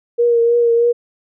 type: tone with vibrato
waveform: sine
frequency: 470.6 Hz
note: A#4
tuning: 16 cents sharp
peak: -10 dBFS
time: 0.18-0.93 s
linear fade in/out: 20 ms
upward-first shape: triangle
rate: 3.2 Hz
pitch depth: 29 cents each way
effects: none